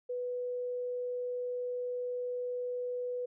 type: tone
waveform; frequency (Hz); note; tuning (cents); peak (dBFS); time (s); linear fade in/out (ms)
sine; 493.9; B4; 0; -33; 0.09-3.26; 10
effects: none